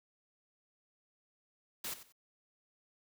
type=noise with echo; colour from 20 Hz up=white; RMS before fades=-40 dBFS; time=1.84-1.94 s; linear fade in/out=5 ms; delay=92 ms; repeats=2; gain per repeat=-13 dB; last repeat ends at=2.124 s; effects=none

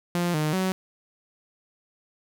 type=tone with pitch steps; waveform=sawtooth; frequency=174.5 / 153.2 / 187.6 Hz; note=F3 / D#3 / F#3; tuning=-1 / -27 / +24 cents; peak=-19 dBFS; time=0.15-0.72 s; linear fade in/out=0 ms; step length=190 ms; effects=none

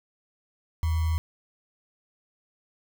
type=tone with sample-and-hold; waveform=sine; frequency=80.8 Hz; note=E2; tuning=34 cents flat; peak=-22 dBFS; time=0.83-1.18 s; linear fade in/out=0 ms; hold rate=1050 Hz; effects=none

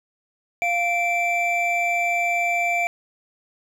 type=tone pair together; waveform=triangle; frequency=697.3 / 2338 Hz; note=F5 / D7; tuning=-3 / -8 cents; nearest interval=octave + major sixth; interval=2095 cents; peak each=-21 / -20 dBFS; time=0.62-2.87 s; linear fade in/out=0 ms; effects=none

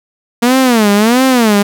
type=tone with vibrato; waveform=sawtooth; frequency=231 Hz; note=A#3; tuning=16 cents flat; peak=-3 dBFS; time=0.42-1.63 s; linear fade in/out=10 ms; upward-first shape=sine; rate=1.5 Hz; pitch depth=230 cents each way; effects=none

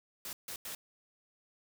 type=noise bursts at uneven times; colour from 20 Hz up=white; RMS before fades=-42 dBFS; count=3; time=0.25-0.33 / 0.48-0.56 / 0.65-0.75 s; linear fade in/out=2 ms; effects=none

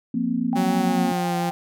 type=chord; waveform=sine; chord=F suspended fourth; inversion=none; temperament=equal; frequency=174.61 / 233.1 / 261.6 Hz; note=F3 / Bb3 / C4; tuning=0 / 0 / 0 cents; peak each=-29 / -23 / -25 dBFS; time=0.14-1.12 s; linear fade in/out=5 ms
type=tone with vibrato; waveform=sine; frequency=785 Hz; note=G5; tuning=2 cents sharp; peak=-26 dBFS; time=0.53-1.51 s; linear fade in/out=0 ms; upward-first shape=sine; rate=5.7 Hz; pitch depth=42 cents each way
type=tone with pitch glide; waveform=sawtooth; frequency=185.9 to 173.45 Hz; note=F#3 to F3; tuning=+8 to -12 cents; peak=-19 dBFS; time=0.55-1.51 s; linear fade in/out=20 ms; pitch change=-120 cents; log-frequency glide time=0.79-1.36 s
effects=none

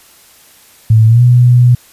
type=tone with pitch glide; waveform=sine; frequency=110.8 to 122.94 Hz; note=A2 to B2; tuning=+13 to -7 cents; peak=-3 dBFS; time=0.9-1.75 s; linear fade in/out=5 ms; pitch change=+180 cents; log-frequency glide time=1.07-1.22 s; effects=white hiss -43 dBFS RMS until 1.92 s + resampled to 32000 Hz

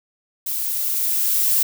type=noise with level ramp; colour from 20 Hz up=violet; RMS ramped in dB=-25 to -17 dBFS; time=0.46-1.63 s; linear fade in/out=5 ms; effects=none

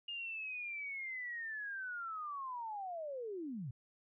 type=linear sweep; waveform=sine; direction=down; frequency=2846 to 110 Hz; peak=-40 dBFS; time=0.08-3.71 s; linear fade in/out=5 ms; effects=none

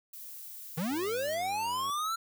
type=noise; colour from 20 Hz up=violet; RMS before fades=-45 dBFS; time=0.13-1.35 s; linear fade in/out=5 ms
type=linear sweep; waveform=square; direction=up; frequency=146.83 to 1366 Hz; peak=-31 dBFS; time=0.77-2.16 s; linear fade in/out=10 ms
type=tone with pitch glide; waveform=10% pulse; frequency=95.4 to 94.74 Hz; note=G2 to F#2; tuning=-47 to +41 cents; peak=-40 dBFS; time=0.9-1.91 s; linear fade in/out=10 ms; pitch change=-12 cents; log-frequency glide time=1.64-1.73 s
effects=none

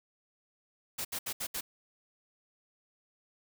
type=noise bursts at uneven times; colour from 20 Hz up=white; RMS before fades=-36 dBFS; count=5; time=0.98-1.05 / 1.12-1.19 / 1.26-1.33 / 1.4-1.47 / 1.54-1.61 s; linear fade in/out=10 ms; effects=none

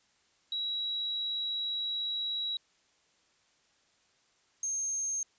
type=tone pair in turn; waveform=sine; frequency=3881 / 6410 Hz; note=B7 / G8; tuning=-31 / +38 cents; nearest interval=major sixth; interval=869 cents; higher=second; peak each=-31 / -30 dBFS; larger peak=second; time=0.52-2.57 / 4.63-5.23 s; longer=first; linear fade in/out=2 ms; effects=white hiss -69 dBFS RMS until 5.38 s + resampled to 16000 Hz

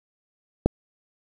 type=click; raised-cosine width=2 ms; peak=-4 dBFS; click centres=0.66 s; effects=7-bit

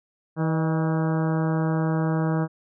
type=harmonic tone with a mistuned harmonic; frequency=160.6 Hz; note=E3; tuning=45 cents flat; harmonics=1 / 2 / 3 / 4 / 5 / 6 / 7 / 8 / 9 / 10; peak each=-22 / -28 / -32 / -34 / -36 / -38 / -39 / -40 / -41 / -42 dBFS; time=0.36-2.48 s; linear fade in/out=50 ms; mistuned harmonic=4; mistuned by=-49 cents; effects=none

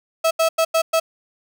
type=tone bursts at uneven times; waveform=35% pulse; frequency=651 Hz; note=E5; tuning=22 cents flat; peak=-13 dBFS; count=5; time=0.24-0.31 / 0.39-0.49 / 0.58-0.65 / 0.74-0.82 / 0.93-1 s; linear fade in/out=10 ms; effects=none

